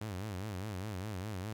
sawtooth tone with vibrato, 99.4 Hz, G2, 25 cents sharp, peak -34 dBFS, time 0.01-1.53 s, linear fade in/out 5 ms, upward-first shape sine, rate 4.9 Hz, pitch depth 180 cents each way, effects 12-bit

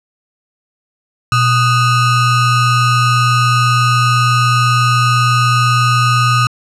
square ring-modulated tone, 682 Hz, F5, 41 cents flat, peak -7 dBFS, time 1.32-6.47 s, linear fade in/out 2 ms, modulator 561 Hz, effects low-pass 8000 Hz 12 dB/octave

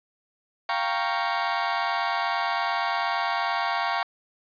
30% pulse chord, G half-diminished seventh, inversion third, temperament equal with one note detuned, 695.2 / 784 / 932.3 / 1108.7 Hz, F5 / G5 / Bb5 / Db6, -8 / 0 / 0 / 0 cents, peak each -27 dBFS, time 0.69-4.03 s, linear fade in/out 2 ms, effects resampled to 11025 Hz + 9-bit

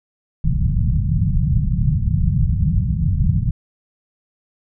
white low-pass noise, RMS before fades -17 dBFS, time 0.44-3.51 s, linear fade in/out 5 ms, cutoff 170 Hz, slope 48 dB/octave, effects none

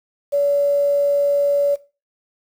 sine tone with quantisation, 570 Hz, C#5, 48 cents sharp, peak -14 dBFS, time 0.32-1.76 s, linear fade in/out 20 ms, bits 7, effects noise-tail reverb RT60 0.3 s tail -17 dB re dry

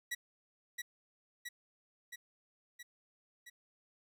sawtooth tone with echo, 1936 Hz, B6, 35 cents flat, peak -32 dBFS, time 0.11-0.15 s, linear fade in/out 10 ms, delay 670 ms, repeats 5, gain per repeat -3 dB, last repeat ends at 3.5 s, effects none

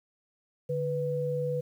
sine tone pair together, 146.83 / 493.9 Hz, D3 / B4, 0 / 0 cents, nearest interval octave + major sixth, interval 2100 cents, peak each -32 / -29 dBFS, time 0.69-1.61 s, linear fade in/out 10 ms, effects 10-bit

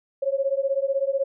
sine beating tone pair, 539 / 555 Hz, C#5 / C#5, -49 / +2 cents, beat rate 16 Hz, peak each -24 dBFS, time 0.22-1.24 s, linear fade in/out 10 ms, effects none

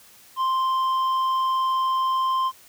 sine tone with tanh clipping, 1046.5 Hz, C6, in tune, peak -21 dBFS, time 0.36-2.52 s, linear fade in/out 50 ms, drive 6 dB, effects white hiss -51 dBFS RMS until 2.68 s

